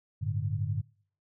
sine chord, G suspended second, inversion none, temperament equal, 98 / 110 / 146.83 Hz, G2 / A2 / D3, 0 / 0 / 0 cents, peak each -32 / -32 / -34 dBFS, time 0.21-0.82 s, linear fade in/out 20 ms, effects noise-tail reverb RT60 0.5 s tail -23 dB re dry

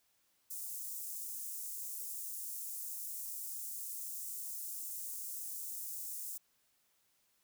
white high-pass noise, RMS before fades -43 dBFS, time 0.5-6.38 s, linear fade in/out 10 ms, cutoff 7000 Hz, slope 24 dB/octave, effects white hiss -75 dBFS RMS until 7.43 s

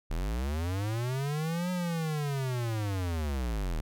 square linear two-way sweep, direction up then down, 35.87 to 182.9 to 35.87 Hz, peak -30 dBFS, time 0.1-3.81 s, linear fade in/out 10 ms, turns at 1.71 s, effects none

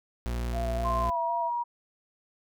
40% pulse tone, 59.3 Hz, A#1, 30 cents sharp, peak -28 dBFS, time 0.26-1.1 s, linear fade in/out 0 ms
sine tone with vibrato, 675 Hz, E5, 41 cents sharp, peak -31 dBFS, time 0.52-1.51 s, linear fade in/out 50 ms, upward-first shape square, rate 3.9 Hz, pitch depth 19 cents each way
sine tone with pitch glide, 1046.5 to 954.1 Hz, C6 to A#5, 0 to +40 cents, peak -27 dBFS, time 0.84-1.64 s, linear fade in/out 20 ms, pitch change -160 cents, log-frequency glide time 1.01-1.18 s
effects none

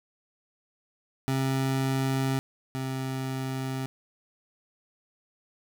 25% pulse tone pair in turn, 133.6 / 132.14 Hz, C3 / C3, +36 / +17 cents, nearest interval unison, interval 19 cents, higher first, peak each -21 / -26 dBFS, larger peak first, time 1.28-2.39 / 2.75-3.86 s, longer neither, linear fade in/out 0 ms, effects none

